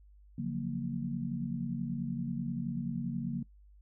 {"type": "chord", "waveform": "sine", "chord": "Gb major seventh", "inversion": "second", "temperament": "equal with one note detuned", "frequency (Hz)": [140.44, 174.61, 185, 233.1], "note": ["Db3", "F3", "Gb3", "Bb3"], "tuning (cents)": [23, 0, 0, 0], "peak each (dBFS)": [-38, -39, -40, -36], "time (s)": [0.38, 3.43], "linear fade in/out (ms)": 5, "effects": ["noise-tail reverb RT60 0.1 s tail -21 dB re dry", "added 50 Hz sine -55 dBFS peak until 3.81 s"]}